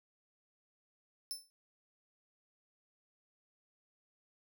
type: tone with exponential decay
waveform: 25% pulse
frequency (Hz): 5290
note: E8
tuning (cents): +5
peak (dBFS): -30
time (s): 1.31-1.5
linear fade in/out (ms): 0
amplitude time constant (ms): 40
effects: none